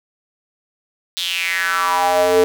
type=tone with high-pass filter sweep; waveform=square; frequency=89.3 Hz; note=F2; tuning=39 cents sharp; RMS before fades=-17 dBFS; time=1.17-2.44 s; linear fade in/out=0 ms; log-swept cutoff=3700 to 410 Hz; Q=5.2; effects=none